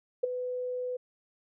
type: tone with ADSR envelope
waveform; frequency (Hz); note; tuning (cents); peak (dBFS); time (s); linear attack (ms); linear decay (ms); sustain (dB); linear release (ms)
sine; 499.7; B4; +20; -20; 0.23-0.97; 10; 11; -11; 10
effects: none